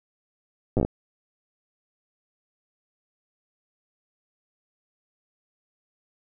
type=slowing click train; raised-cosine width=2 ms; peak=-10 dBFS; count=7; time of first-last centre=0.77-0.849 s; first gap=8 ms; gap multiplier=1.2; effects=none